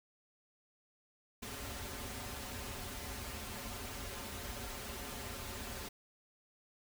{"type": "noise with comb filter", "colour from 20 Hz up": "pink", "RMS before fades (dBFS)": -44, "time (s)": [1.42, 5.89], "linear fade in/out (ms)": 10, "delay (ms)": 6.2, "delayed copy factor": -0.95, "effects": []}